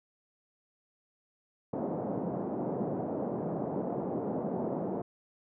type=band-pass noise; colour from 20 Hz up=pink; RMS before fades=-34 dBFS; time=1.73-5.02 s; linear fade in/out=5 ms; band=160 to 740 Hz; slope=24 dB/octave; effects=none